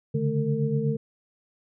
sine tone cluster, 139.1 / 147.2 / 217.4 / 454.3 Hz, C#3 / D3 / A3 / A#4, +6 / +4 / -21 / -45 cents, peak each -29 / -26 / -29 / -29 dBFS, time 0.14-0.97 s, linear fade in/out 10 ms, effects none

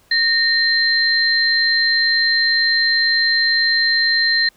sine tone pair together, 1840 / 4131 Hz, A#6 / C8, -23 / -23 cents, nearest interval octave + major second, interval 1400 cents, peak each -16 dBFS, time 0.11-4.49 s, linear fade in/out 5 ms, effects pink hiss -55 dBFS RMS until 4.56 s

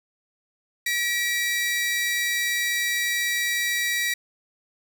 sawtooth tone pair together, 1926.8 / 2322 Hz, B6 / D7, -43 / -20 cents, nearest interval minor third, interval 323 cents, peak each -20 / -26 dBFS, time 0.86-4.14 s, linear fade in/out 5 ms, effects none

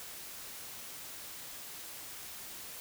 silence, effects white hiss -46 dBFS RMS until 2.8 s

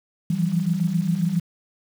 sine tone cluster, 164.3 / 171.7 / 193.1 Hz, E3 / F3 / G3, -5 / -29 / -26 cents, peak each -23 / -25 / -24 dBFS, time 0.3-1.4 s, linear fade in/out 5 ms, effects 7-bit

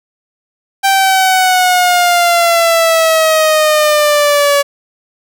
sawtooth exponential sweep, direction down, 784 to 566 Hz, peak -4 dBFS, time 0.83-4.63 s, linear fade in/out 20 ms, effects none

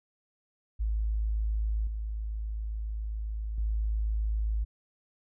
sine tone with level steps, 53.7 Hz, A1, 41 cents flat, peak -26 / -31 / -26 dBFS, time 0.79-4.65 s, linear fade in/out 20 ms, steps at 1.87 / 3.58 s, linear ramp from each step 2 ms, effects none

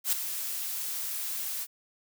blue noise with ADSR envelope, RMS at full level -24 dBFS, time 0.04-1.67 s, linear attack 87 ms, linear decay 4 ms, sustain -10 dB, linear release 47 ms, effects none

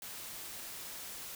white noise, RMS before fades -45 dBFS, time 0.02-1.35 s, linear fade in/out 2 ms, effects none

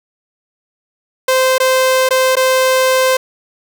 sawtooth tone with dropouts, 519 Hz, C5, 14 cents flat, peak -6 dBFS, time 1.28-3.17 s, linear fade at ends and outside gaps 5 ms, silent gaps 1.582-1.6 / 2.09-2.107 / 2.355-2.367 s, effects none

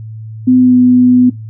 sine tone with pitch glide, 253.7 to 249.5 Hz, B3 to B3, +47 to +18 cents, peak -4 dBFS, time 0.47-1.3 s, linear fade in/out 10 ms, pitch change -29 cents, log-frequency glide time 0.58-0.76 s, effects noise-tail reverb RT60 0.2 s tail -17 dB re dry + added 110 Hz sine -24 dBFS peak until 1.49 s

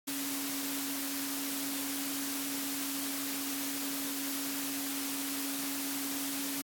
sine tone in noise, 277.2 Hz, C#4, in tune, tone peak -37 dBFS, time 0.07-6.62 s, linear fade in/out 10 ms, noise white, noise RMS -37 dBFS, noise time 0.07-6.62 s, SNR -3 dB, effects high-pass 150 Hz 12 dB/octave + AAC 64 kbps

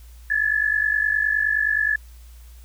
sine tone pair together, 1694.4 / 1744 Hz, G#6 / A6, +34 / -16 cents, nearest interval unison, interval 50 cents, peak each -21 dBFS, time 0.3-1.96 s, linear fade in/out 5 ms, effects added 59 Hz sine -41 dBFS peak until 2.64 s + white hiss -55 dBFS RMS until 2.64 s

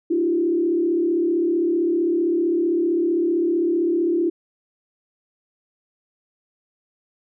sine tone with frequency modulation, 340.6 Hz, F4, 43 cents flat, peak -17 dBFS, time 0.1-4.3 s, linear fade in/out 10 ms, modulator 35.5 Hz, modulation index 0.85, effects none

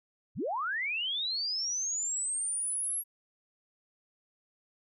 sine linear sweep, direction up, 61.2 to 11410 Hz, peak -30 dBFS, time 0.35-3.04 s, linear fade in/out 50 ms, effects none

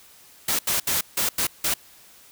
white noise bursts at uneven times, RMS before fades -23 dBFS, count 6, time 0.48-0.59 / 0.67-0.8 / 0.87-1.01 / 1.17-1.29 / 1.38-1.47 / 1.64-1.74 s, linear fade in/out 5 ms, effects white hiss -51 dBFS RMS until 2.31 s

